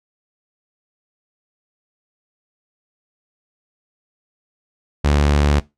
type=tone; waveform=sawtooth; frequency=72.7 Hz; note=D2; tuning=17 cents flat; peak=-9 dBFS; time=5.04-5.6 s; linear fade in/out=10 ms; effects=noise-tail reverb RT60 0.2 s tail -19 dB re dry + low-pass 7000 Hz 12 dB/octave